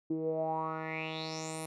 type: tone with low-pass filter sweep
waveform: 10% pulse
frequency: 159 Hz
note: D#3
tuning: 38 cents sharp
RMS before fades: -36 dBFS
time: 0.1-1.66 s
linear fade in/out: 5 ms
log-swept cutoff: 320 to 11000 Hz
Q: 6.6
effects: none